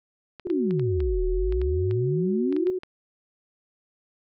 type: clicks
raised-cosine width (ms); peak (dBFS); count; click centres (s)
0.3; -25; 12; 0.397 / 0.501 / 0.709 / 0.796 / 1.004 / 1.524 / 1.616 / 1.911 / 2.526 / 2.565 / 2.67 / 2.834
type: tone with vibrato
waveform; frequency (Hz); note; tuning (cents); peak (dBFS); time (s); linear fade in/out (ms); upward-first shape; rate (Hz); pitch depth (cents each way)
sine; 369.5; F#4; -2; -25; 0.45-2.79; 10; sine; 18; 15
type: exponential two-way sweep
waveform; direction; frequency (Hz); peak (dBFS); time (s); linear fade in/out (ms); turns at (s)
sine; down then up; 377.5 to 35.61 to 376.2; -23; 0.47-2.7; 0; 1.25
effects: none